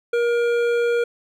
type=tone with hard clipping; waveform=sine; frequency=473.6 Hz; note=A#4; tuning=27 cents sharp; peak=-19 dBFS; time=0.13-1.04 s; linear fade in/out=5 ms; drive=11 dB; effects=none